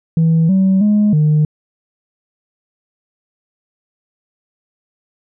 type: tone with pitch steps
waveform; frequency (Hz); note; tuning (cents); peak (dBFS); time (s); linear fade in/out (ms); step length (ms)
sine; 162.9 / 190.9 / 209.1 / 152.1; E3 / G3 / G#3 / D#3; -20 / -46 / +12 / -39; -7; 0.17-1.45; 2; 320
effects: tanh soft clip ceiling -7 dBFS